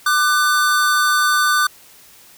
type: tone pair together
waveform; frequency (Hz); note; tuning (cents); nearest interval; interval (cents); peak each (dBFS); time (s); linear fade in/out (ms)
square; 1190.2 / 1502; D6 / F#6; +23 / +26; major third; 403; -17; 0.06-1.67; 5
effects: white hiss -46 dBFS RMS until 2.37 s